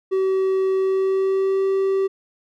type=tone with pitch glide; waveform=triangle; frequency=381.2 to 387 Hz; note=G4 to G4; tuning=-48 to -22 cents; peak=-15 dBFS; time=0.11-2.08 s; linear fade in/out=20 ms; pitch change=+26 cents; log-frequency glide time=0.75-1.65 s; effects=none